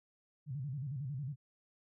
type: tone with vibrato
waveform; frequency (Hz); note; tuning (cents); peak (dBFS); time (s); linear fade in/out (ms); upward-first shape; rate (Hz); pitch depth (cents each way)
sine; 136.7; C#3; -24; -37; 0.46-1.36; 50; square; 11; 140
effects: none